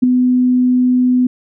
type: tone with ADSR envelope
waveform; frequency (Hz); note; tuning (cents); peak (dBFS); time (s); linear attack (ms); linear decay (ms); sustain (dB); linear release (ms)
sine; 250.8; B3; +27; -3; 0.02-1.27; 15; 6; -6; 5
effects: none